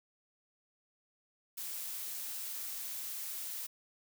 blue noise, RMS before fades -41 dBFS, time 1.57-3.67 s, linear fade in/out 10 ms, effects none

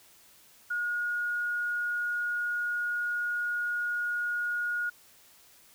sine tone, 1440 Hz, F#6, 47 cents flat, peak -28 dBFS, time 0.7-4.9 s, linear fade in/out 10 ms, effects white hiss -58 dBFS RMS until 5.74 s

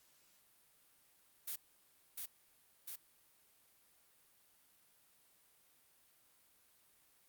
blue noise with echo, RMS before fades -42 dBFS, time 1.47-1.56 s, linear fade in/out 10 ms, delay 700 ms, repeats 2, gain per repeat -2 dB, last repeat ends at 2.96 s, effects white hiss -70 dBFS RMS until 7.28 s + Opus 48 kbps

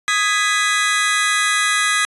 sawtooth chord, G# minor, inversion second, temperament just, 1245.9 / 1661.2 / 1993.5 Hz, D#6 / G#6 / B6, +2 / 0 / +16 cents, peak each -16 dBFS, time 0.08-2.05 s, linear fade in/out 0 ms, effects resampled to 24000 Hz

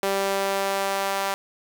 sawtooth tone with high-pass filter sweep, 196 Hz, G3, in tune, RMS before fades -25 dBFS, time 0.03-1.34 s, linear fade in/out 0 ms, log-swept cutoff 460 to 780 Hz, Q 1.5, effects 7-bit

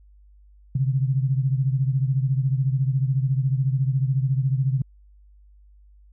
sine beating tone pair, 130.81 / 144.81 Hz, C3 / D3, 0 / -24 cents, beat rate 14 Hz, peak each -20 / -25 dBFS, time 0.75-4.82 s, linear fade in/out 5 ms, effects added 50 Hz sine -49 dBFS peak until 6.12 s

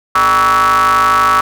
square ring-modulated tone, 89 Hz, F2, 33 cents sharp, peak -6 dBFS, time 0.15-1.41 s, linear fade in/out 5 ms, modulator 1220 Hz, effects none

